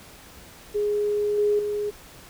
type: tone with level steps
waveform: sine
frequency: 415.3 Hz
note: G#4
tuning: in tune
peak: -21 / -18 / -24 dBFS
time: 0.74-1.91 s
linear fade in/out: 20 ms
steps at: 1.38 / 1.59 s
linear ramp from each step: 2 ms
effects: pink hiss -47 dBFS RMS until 2.29 s